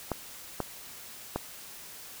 clicks, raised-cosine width 1 ms, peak -15 dBFS, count 3, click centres 0.117 / 0.603 / 1.36 s, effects white hiss -46 dBFS RMS until 2.2 s

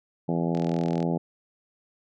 harmonic tone, 84.1 Hz, E2, 35 cents sharp, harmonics 2 / 3 / 4 / 5 / 6 / 7 / 8 / 9 / 10, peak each -26 / -30 / -32 / -34 / -36 / -37 / -38 / -39 / -40 dBFS, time 0.28-1.18 s, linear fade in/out 10 ms
click train, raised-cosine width 0.2 ms, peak -24 dBFS, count 21, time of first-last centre 0.55-1.027 s, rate 41.9 Hz
effects none

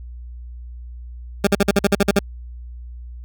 20% pulse tone bursts, 200 Hz, G3, 35 cents sharp, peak -7 dBFS, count 10, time 1.44-2.191 s, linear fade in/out 5 ms, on 31 ms, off 49 ms, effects added 60 Hz sine -32 dBFS peak until 3.24 s

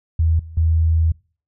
sine tone with level steps, 81.1 Hz, E2, 28 cents flat, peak -13 / -33 / -13 dBFS, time 0.19-1.12 s, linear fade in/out 5 ms, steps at 0.39 / 0.57 s, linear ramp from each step 5 ms, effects noise-tail reverb RT60 0.4 s tail -25 dB re dry

